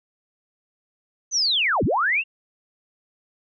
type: linear two-way sweep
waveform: sine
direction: down then up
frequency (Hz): 6272 to 56.6 to 2840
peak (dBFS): -18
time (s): 1.31-2.24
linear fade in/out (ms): 50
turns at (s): 1.84
effects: none